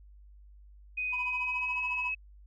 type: tone with pitch glide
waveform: sine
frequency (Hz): 2500 to 2569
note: D#7 to E7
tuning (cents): +8 to -45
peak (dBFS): -30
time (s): 0.97-2.15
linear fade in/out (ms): 10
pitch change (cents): +47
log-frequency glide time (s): 1.1-1.86
type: tone with tremolo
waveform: triangle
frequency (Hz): 987.8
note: B5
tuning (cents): 0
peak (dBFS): -31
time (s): 1.12-2.12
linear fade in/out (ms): 20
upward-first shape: triangle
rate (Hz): 14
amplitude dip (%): 95
effects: added 50 Hz sine -51 dBFS peak until 2.46 s